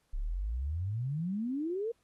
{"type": "exponential sweep", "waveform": "sine", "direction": "up", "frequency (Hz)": [31.87, 478.8], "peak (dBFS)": -31, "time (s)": [0.13, 1.92], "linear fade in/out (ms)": 10, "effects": ["pink hiss -75 dBFS RMS until 2.03 s", "AAC 32 kbps"]}